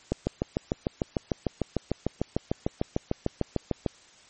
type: click train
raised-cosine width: 2 ms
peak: -11 dBFS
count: 26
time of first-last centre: 0.12-3.863 s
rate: 6.68 Hz
effects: white hiss -55 dBFS RMS until 4.29 s + MP3 32 kbps